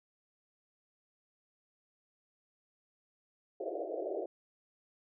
pink band-pass noise, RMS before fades -38 dBFS, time 3.6-4.26 s, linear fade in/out 5 ms, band 330 to 710 Hz, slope 96 dB/octave, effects none

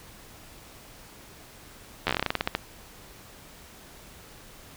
slowing click train, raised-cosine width 0.3 ms, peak -8 dBFS, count 15, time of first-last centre 2.07-2.55 s, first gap 11 ms, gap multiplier 1.16, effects pink hiss -49 dBFS RMS until 4.76 s

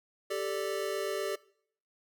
square chord, G suspended second, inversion none, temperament equal, 392 / 440 / 587.3 Hz, G4 / A4 / D5, 0 / 0 / 0 cents, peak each -36 / -37 / -37 dBFS, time 0.3-1.36 s, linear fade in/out 10 ms, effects noise-tail reverb RT60 0.6 s tail -21 dB re dry

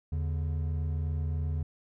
triangle tone pair together, 80.82 / 144 Hz, E2 / D3, -34 / -34 cents, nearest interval minor seventh, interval 1000 cents, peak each -27 / -34 dBFS, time 0.12-1.63 s, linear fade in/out 5 ms, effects none

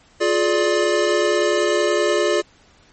square chord, D diminished, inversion first, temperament just, 352.4 / 422.9 / 587.3 Hz, F4 / Ab4 / D5, +16 / +31 / 0 cents, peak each -21 dBFS, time 0.2-2.42 s, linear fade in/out 20 ms, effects pink hiss -53 dBFS RMS until 2.92 s + MP3 32 kbps

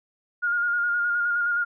sine tone with vibrato, 1421 Hz, F6, 30 cents sharp, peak -21 dBFS, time 0.42-1.65 s, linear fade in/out 20 ms, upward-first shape square, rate 9.6 Hz, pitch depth 22 cents each way, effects none

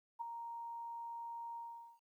sine tone with ADSR envelope, 932.3 Hz, A#5, in tune, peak -36 dBFS, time 0.19-2 s, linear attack 24 ms, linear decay 6 ms, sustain -7 dB, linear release 440 ms, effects 13-bit

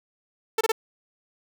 sawtooth tone bursts, 444.8 Hz, A4, 19 cents sharp, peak -16 dBFS, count 3, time 0.58-0.719 s, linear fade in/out 5 ms, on 29 ms, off 26 ms, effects none

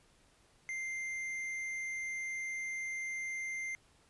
triangle tone with tanh clipping, 2093 Hz, C7, in tune, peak -38 dBFS, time 0.69-3.75 s, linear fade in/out 0 ms, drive 12 dB, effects pink hiss -67 dBFS RMS until 4.09 s + resampled to 24000 Hz

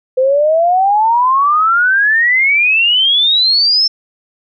sine exponential sweep, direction up, 507 to 5370 Hz, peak -8 dBFS, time 0.17-3.88 s, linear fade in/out 10 ms, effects none

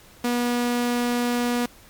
sawtooth tone, 242 Hz, B3, 35 cents flat, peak -17 dBFS, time 0.24-1.66 s, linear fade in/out 5 ms, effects pink hiss -50 dBFS RMS until 1.89 s + MP3 96 kbps

